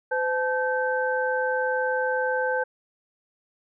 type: tone cluster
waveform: sine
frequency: 510 / 868 / 1549 Hz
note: C5 / A5 / G6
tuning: -44 / -24 / -21 cents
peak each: -25 / -29 / -27 dBFS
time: 0.11-2.64 s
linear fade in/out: 10 ms
effects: none